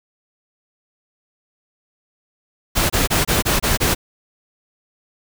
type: noise bursts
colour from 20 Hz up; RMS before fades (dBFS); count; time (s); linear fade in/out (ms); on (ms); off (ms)
pink; -17; 7; 2.75-3.95; 20; 150; 25
effects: none